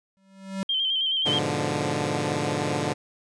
square tone with exponential growth, 193 Hz, G3, 27 cents flat, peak -25 dBFS, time 0.17-0.63 s, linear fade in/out 0 ms, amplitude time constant 100 ms
sine tone with vibrato, 3136 Hz, G7, in tune, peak -22 dBFS, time 0.69-1.39 s, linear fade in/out 5 ms, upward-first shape square, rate 9.4 Hz, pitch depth 36 cents each way
10% pulse chord, G# diminished seventh, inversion none, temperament equal, 103.83 / 123.47 / 146.83 / 174.61 Hz, G#2 / B2 / D3 / F3, 0 / 0 / 0 / 0 cents, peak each -23 / -24 / -19 / -24 dBFS, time 1.25-2.94 s, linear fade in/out 20 ms
effects resampled to 22050 Hz

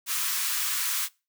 white high-pass noise, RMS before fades -28 dBFS, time 0.06-1.09 s, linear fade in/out 50 ms, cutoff 1000 Hz, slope 48 dB/octave, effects noise-tail reverb RT60 0.3 s tail -24 dB re dry

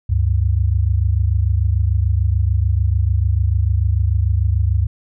sine tone pair together, 71.4 / 98.19 Hz, D2 / G2, -48 / +3 cents, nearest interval tritone, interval 551 cents, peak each -16 dBFS, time 0.09-4.87 s, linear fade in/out 10 ms, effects none

